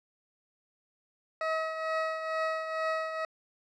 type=tone with tremolo; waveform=20% pulse; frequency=639 Hz; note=D#5; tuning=46 cents sharp; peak=-22 dBFS; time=1.41-3.25 s; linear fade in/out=2 ms; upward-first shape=triangle; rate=2.2 Hz; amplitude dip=60%; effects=low-pass 3000 Hz 12 dB/octave